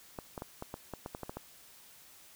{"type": "clicks", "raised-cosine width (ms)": 1, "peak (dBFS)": -25, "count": 11, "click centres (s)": [0.188, 0.378, 0.421, 0.624, 0.741, 0.937, 1.061, 1.149, 1.233, 1.295, 1.37], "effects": ["white hiss -57 dBFS RMS until 2.35 s"]}